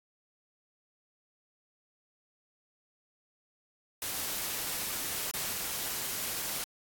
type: noise with dropouts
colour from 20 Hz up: white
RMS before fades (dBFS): -35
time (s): 4.02-6.64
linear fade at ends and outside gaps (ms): 1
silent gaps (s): 5.312-5.338
effects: AAC 64 kbps